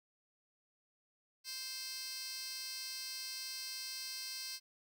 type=tone with high-pass filter; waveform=15% pulse; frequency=523.3 Hz; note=C5; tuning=in tune; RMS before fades=-44 dBFS; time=1.44-4.6 s; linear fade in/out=50 ms; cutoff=4000 Hz; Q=2.6; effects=none